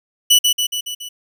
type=tone with echo; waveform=sawtooth; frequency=2960 Hz; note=F#7; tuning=in tune; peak=-5 dBFS; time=0.3-0.39 s; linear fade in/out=10 ms; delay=140 ms; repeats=5; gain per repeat=-4 dB; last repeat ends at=1.09 s; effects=none